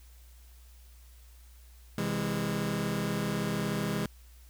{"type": "chord", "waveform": "sawtooth", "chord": "C augmented", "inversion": "none", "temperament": "just", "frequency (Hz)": [130.81, 163.52, 204.4], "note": ["C3", "E3", "G#3"], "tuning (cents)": [0, -14, -27], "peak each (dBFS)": [-32, -30, -28], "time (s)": [1.98, 4.06], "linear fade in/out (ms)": 2, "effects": ["added 60 Hz sine -51 dBFS peak until 4.49 s", "white hiss -62 dBFS RMS until 4.49 s"]}